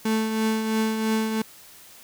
35% pulse tone with tremolo, 220 Hz, A3, in tune, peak -18 dBFS, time 0.05-1.42 s, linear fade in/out 5 ms, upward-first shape triangle, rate 3 Hz, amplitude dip 50%, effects white hiss -48 dBFS RMS until 2.03 s

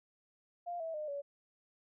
sine tone with pitch steps, 698.5 / 651.7 / 608.1 / 567.4 Hz, F5 / E5 / D#5 / C#5, 0 / -20 / -40 / +40 cents, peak -37 dBFS, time 0.66-1.22 s, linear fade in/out 20 ms, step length 140 ms, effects none

